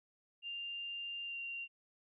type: tone with pitch glide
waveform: sine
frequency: 2794 to 2767 Hz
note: F7 to F7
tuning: 0 to -17 cents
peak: -40 dBFS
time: 0.42-1.68 s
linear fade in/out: 50 ms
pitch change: -17 cents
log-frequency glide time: 1.25-1.37 s
effects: none